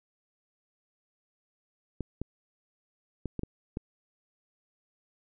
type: clicks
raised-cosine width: 3 ms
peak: -20 dBFS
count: 6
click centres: 2.007 / 2.216 / 3.257 / 3.393 / 3.434 / 3.771 s
effects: none